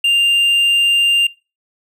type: tone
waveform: triangle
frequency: 2794 Hz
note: F7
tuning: in tune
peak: -9 dBFS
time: 0.04-1.27 s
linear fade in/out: 5 ms
effects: noise-tail reverb RT60 0.3 s tail -22 dB re dry